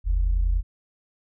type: tone pair together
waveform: sine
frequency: 44.67 / 75.2 Hz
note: F1 / D2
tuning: +40 / +42 cents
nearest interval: major sixth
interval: 902 cents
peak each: -19 / -29 dBFS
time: 0.04-0.63 s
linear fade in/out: 50 ms
effects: none

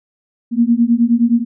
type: beating tone pair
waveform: sine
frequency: 230.4 / 240 Hz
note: A#3 / B3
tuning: -20 / -49 cents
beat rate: 9.6 Hz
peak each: -13 / -13 dBFS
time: 0.51-1.45 s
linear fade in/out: 50 ms
effects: none

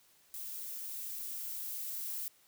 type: noise with level ramp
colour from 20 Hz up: violet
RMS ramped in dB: -43 to -39 dBFS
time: 0.34-2.28 s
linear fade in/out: 0 ms
effects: white hiss -66 dBFS RMS until 2.47 s

